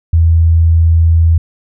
sine tone, 82.41 Hz, E2, in tune, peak -5 dBFS, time 0.13-1.38 s, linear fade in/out 5 ms, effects none

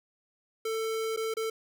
square tone with dropouts, 444.9 Hz, A4, 19 cents sharp, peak -30 dBFS, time 0.65-1.5 s, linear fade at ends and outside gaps 5 ms, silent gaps 1.164-1.172 / 1.34-1.368 s, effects none

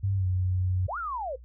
sine tone with pitch glide, 98 to 91.97 Hz, G2 to F#2, 0 to -10 cents, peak -24 dBFS, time 0.03-0.87 s, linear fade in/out 10 ms, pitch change -110 cents, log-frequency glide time 0.15-0.26 s
sine linear two-way sweep, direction up then down, 480 to 1447 to 480 Hz, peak -30 dBFS, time 0.88-1.36 s, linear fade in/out 10 ms, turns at 0.98 s
effects noise-tail reverb RT60 0.1 s tail -19 dB re dry + added 60 Hz sine -45 dBFS peak until 1.44 s

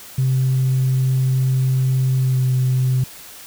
sine tone with pitch glide, 130.7 to 128.68 Hz, C3 to C3, -1 to -28 cents, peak -13 dBFS, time 0.18-3.04 s, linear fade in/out 5 ms, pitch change -27 cents, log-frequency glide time 2.16-2.46 s, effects tanh soft clip ceiling -11 dBFS + white hiss -39 dBFS RMS until 3.46 s

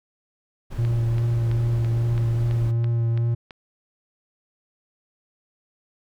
brown noise, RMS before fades -34 dBFS, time 0.7-2.72 s, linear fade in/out 20 ms
triangle tone with vibrato, 116.54 Hz, A#2, in tune, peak -17 dBFS, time 0.78-3.35 s, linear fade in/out 10 ms, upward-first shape triangle, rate 2.5 Hz, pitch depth 19 cents each way
click train, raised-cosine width 0.3 ms, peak -23 dBFS, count 9, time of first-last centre 0.85-3.508 s, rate 3.01 Hz
effects none

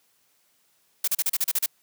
blue noise bursts, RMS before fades -23 dBFS, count 9, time 1.04-1.661 s, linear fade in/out 5 ms, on 37 ms, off 36 ms, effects white hiss -66 dBFS RMS until 1.82 s + high-pass 100 Hz 12 dB/octave

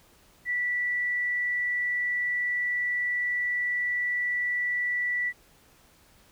sine tone, 1960 Hz, B6, 14 cents flat, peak -25 dBFS, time 0.45-5.33 s, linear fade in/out 50 ms, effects pink hiss -59 dBFS RMS until 6.31 s

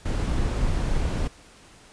brown noise, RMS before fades -24 dBFS, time 0.05-1.28 s, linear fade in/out 10 ms, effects pink hiss -51 dBFS RMS until 1.92 s + resampled to 22050 Hz

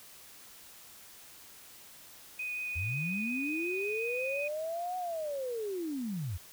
sine tone with vibrato, 2489 Hz, D#7, in tune, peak -34 dBFS, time 2.39-4.48 s, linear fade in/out 5 ms, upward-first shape triangle, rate 5.6 Hz, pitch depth 13 cents each way
sine linear two-way sweep, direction up then down, 75.3 to 740 to 75.3 Hz, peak -33 dBFS, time 2.75-6.38 s, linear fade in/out 20 ms, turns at 4.97 s
effects white hiss -53 dBFS RMS until 6.52 s

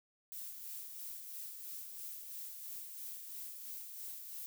violet noise with tremolo, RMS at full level -45 dBFS, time 0.32-4.46 s, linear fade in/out 0 ms, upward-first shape sine, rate 3 Hz, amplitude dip 40%, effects none

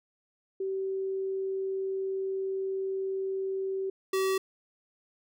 sine / square tone pair in turn, 384.5 / 382.5 Hz, G4 / G4, -33 / -42 cents, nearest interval unison, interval 9 cents, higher first, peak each -29 / -26 dBFS, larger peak second, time 0.6-3.9 / 4.13-4.38 s, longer first, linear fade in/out 5 ms, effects none

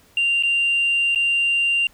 sine tone with dropouts, 2780 Hz, F7, 9 cents flat, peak -15 dBFS, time 0.17-1.87 s, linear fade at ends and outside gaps 2 ms, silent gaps 0.426-0.434 / 1.149-1.158 s, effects tanh soft clip ceiling -13 dBFS + pink hiss -54 dBFS RMS until 1.93 s

